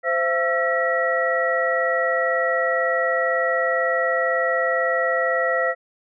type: tone cluster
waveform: sine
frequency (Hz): 519 / 675 / 1339 / 1919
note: C5 / E5 / E6 / A#6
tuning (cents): -14 / +41 / +27 / +50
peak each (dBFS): -23 / -24 / -26 / -23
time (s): 0.03-5.75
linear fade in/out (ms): 50
effects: none